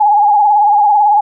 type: tone with vibrato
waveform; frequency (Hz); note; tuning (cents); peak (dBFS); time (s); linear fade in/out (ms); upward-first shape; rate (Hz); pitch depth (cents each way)
sine; 830; G#5; -1; -6; 0-1.21; 10; sine; 18; 57
effects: none